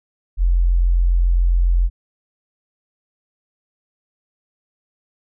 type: tone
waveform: sine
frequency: 43.65 Hz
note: F1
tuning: in tune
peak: -12 dBFS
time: 0.37-1.9 s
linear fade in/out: 50 ms
effects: none